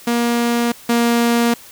sawtooth tone pair in turn, 236.8 / 235.5 Hz, A#3 / A#3, +27 / +18 cents, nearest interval unison, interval 9 cents, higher first, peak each -11 / -9 dBFS, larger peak second, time 0.07-0.72 / 0.89-1.54 s, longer neither, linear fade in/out 5 ms, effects white hiss -41 dBFS RMS until 1.71 s

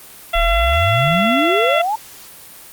harmonic tone, 679 Hz, F5, 49 cents flat, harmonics 1 / 2 / 3 / 4 / 5, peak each -17 / -20 / -22 / -23 / -24 dBFS, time 0.33-1.82 s, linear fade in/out 10 ms
sine exponential sweep, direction up, 33.86 to 910 Hz, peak -16 dBFS, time 0.35-1.96 s, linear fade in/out 10 ms
effects white hiss -39 dBFS RMS until 2.72 s + Opus 32 kbps

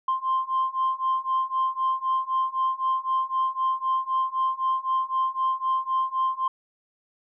sine beating tone pair, 1046.5 / 1050.4 Hz, C6 / C6, 0 / +6 cents, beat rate 3.9 Hz, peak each -25 / -24 dBFS, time 0.08-6.48 s, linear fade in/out 5 ms, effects tanh soft clip ceiling -17 dBFS

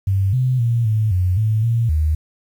sine tone with pitch steps, 97.1 / 127.9 / 117.4 / 108.7 / 91.1 / 109 / 116 / 77.3 Hz, G2 / C3 / A#2 / A2 / F#2 / A2 / A#2 / D#2, -16 / -39 / +13 / -21 / -26 / -16 / -8 / -11 cents, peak -14 dBFS, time 0.07-2.15 s, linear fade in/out 5 ms, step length 260 ms, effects 8-bit

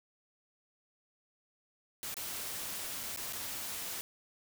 white noise with dropouts, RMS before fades -40 dBFS, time 2.03-4.01 s, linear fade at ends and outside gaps 0 ms, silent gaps 2.142-2.168 / 3.032-3.036 / 3.162-3.173 / 3.325-3.332 s, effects none

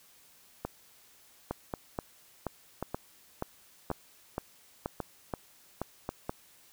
two click trains, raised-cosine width 1 ms, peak -18 / -19 dBFS, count 11 / 6, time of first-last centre 1.51-6.295 / 0.65-6.091 s, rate 2.09 / 0.919 Hz, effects white hiss -60 dBFS RMS until 6.72 s

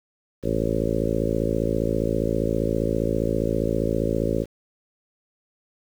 harmonic tone with a mistuned harmonic, 55 Hz, A1, in tune, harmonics 1 / 2 / 3 / 4 / 5 / 6 / 7 / 8 / 9 / 10, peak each -30 / -30 / -30 / -30 / -30 / -30 / -30 / -30 / -30 / -30 dBFS, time 0.42-4.46 s, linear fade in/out 50 ms, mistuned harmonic 1, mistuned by -140 cents, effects 8-bit

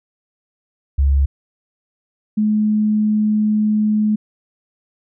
sine tone pair in turn, 69.3 / 212.9 Hz, C#2 / G#3, 0 / +43 cents, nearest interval octave + perfect fifth, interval 1943 cents, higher second, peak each -11 / -13 dBFS, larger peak first, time 0.98-1.26 / 2.37-4.16 s, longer second, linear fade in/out 10 ms, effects none

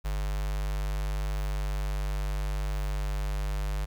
square tone with notch filter, 49.96 Hz, G1, 34 cents sharp, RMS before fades -30 dBFS, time 0.04-3.86 s, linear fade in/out 20 ms, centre 280 Hz, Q 0.87, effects 10-bit

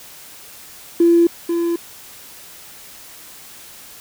triangle tone with echo, 340 Hz, F4, 46 cents flat, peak -5 dBFS, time 1-1.27 s, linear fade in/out 5 ms, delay 490 ms, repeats 1, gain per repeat -9 dB, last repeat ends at 1.76 s, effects tanh soft clip ceiling -7 dBFS + white hiss -40 dBFS RMS until 4 s

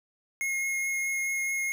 square tone with vibrato, 2155 Hz, C#7, 49 cents flat, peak -28 dBFS, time 0.41-1.72 s, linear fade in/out 0 ms, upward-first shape triangle, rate 4.7 Hz, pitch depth 9 cents each way, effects none

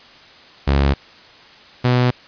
sawtooth tone pair in turn, 69.6 / 124.24 Hz, C#2 / B2, +8 / +11 cents, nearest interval minor seventh, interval 1003 cents, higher second, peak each -9 dBFS, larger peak neither, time 0.67-0.94 / 1.84-2.11 s, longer neither, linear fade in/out 10 ms, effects white hiss -44 dBFS RMS until 2.27 s + resampled to 11025 Hz

